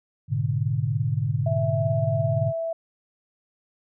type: chord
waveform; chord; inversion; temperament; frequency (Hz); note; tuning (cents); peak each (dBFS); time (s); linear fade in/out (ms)
sine; G# diminished; none; equal with one note detuned; 105.76 / 123.47 / 146.83; G#2 / B2 / D3; +32 / 0 / 0; -26; 0.28-2.53; 50
type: tone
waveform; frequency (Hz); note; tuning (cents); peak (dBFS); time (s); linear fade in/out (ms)
sine; 659.3; E5; 0; -25; 1.46-2.73; 5
effects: none